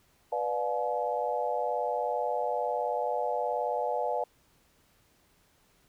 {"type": "chord", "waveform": "sine", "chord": "B diminished seventh", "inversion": "none", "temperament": "just", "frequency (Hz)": [493.9, 592.7, 711.2, 853.4], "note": ["B4", "D5", "F5", "Ab5"], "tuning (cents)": [0, 16, 31, 47], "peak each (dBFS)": -33, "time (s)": [0.32, 4.24], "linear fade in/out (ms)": 5, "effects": ["pink hiss -66 dBFS RMS until 5.88 s"]}